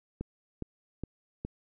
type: click train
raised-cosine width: 3 ms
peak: -22 dBFS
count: 4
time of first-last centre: 0.21-1.45 s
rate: 2.42 Hz
effects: none